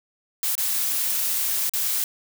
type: noise with dropouts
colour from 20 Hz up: blue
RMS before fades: -24 dBFS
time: 0.43-2.04 s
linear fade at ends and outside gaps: 1 ms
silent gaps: 0.553-0.579 / 1.695-1.736 s
effects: none